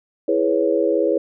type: chord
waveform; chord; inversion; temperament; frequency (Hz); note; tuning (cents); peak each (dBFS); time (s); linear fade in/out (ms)
sine; C# minor seventh; first; equal; 329.6 / 415.3 / 493.9 / 554.4; E4 / G#4 / B4 / C#5; 0 / 0 / 0 / 0; -21; 0.28-1.18; 5
effects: none